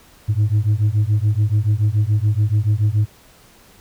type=beating tone pair; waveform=sine; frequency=102.2 / 109.2 Hz; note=G#2 / A2; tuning=-27 / -13 cents; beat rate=7 Hz; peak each=-15 dBFS; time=0.28-3.06 s; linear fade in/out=20 ms; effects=tanh soft clip ceiling -11 dBFS + pink hiss -49 dBFS RMS until 3.8 s